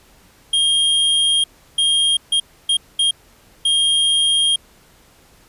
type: tone bursts at uneven times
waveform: square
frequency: 3228 Hz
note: G#7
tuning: 50 cents flat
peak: -14 dBFS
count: 6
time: 0.53-1.44 / 1.78-2.17 / 2.32-2.4 / 2.69-2.77 / 2.99-3.11 / 3.65-4.56 s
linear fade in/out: 5 ms
effects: pink hiss -51 dBFS RMS until 5.48 s + resampled to 32000 Hz